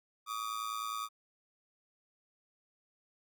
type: ring-modulated tone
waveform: 45% pulse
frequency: 1196 Hz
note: D6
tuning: 31 cents sharp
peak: -33 dBFS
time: 0.26-1.09 s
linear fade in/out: 50 ms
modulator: 54.9 Hz
effects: none